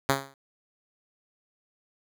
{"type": "tone with exponential decay", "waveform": "5% pulse", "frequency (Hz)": 137, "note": "C#3", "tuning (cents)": -20, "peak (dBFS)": -7, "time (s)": [0.09, 0.34], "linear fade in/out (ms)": 2, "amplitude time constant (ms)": 53, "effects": []}